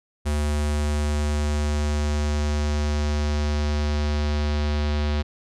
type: tone with low-pass filter sweep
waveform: square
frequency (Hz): 74.2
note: D2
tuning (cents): +18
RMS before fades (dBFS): -23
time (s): 0.25-5.23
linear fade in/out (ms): 20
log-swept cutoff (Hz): 9300 to 4200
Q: 1.7
effects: none